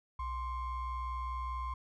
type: ring-modulated tone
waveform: triangle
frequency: 554.4 Hz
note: C#5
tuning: in tune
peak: -30 dBFS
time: 0.19-1.74 s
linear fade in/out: 5 ms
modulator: 492 Hz
effects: none